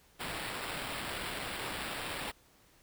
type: noise with sample-and-hold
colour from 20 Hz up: white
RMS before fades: -39 dBFS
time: 0.19-2.32 s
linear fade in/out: 20 ms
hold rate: 6300 Hz
effects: pink hiss -64 dBFS RMS until 2.82 s